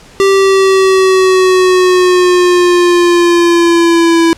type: exponential sweep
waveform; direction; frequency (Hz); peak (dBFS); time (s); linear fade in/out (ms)
square; down; 392 to 331.3; -6; 0.2-4.33; 0
effects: pink hiss -38 dBFS RMS until 4.37 s + low-pass 8000 Hz 12 dB/octave